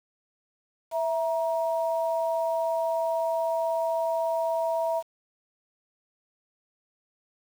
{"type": "tone pair together", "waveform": "sine", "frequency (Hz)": [659.2, 943], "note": ["E5", "A#5"], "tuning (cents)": [0, 20], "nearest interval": "tritone", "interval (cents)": 620, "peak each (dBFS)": [-25, -30], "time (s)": [0.91, 5.03], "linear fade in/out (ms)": 50, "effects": ["8-bit"]}